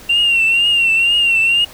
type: tone with vibrato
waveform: sine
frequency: 2757 Hz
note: F7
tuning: 23 cents flat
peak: -9 dBFS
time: 0.09-1.65 s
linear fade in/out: 10 ms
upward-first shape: triangle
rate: 2.1 Hz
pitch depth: 73 cents each way
effects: tanh soft clip ceiling -7 dBFS + pink hiss -38 dBFS RMS until 1.73 s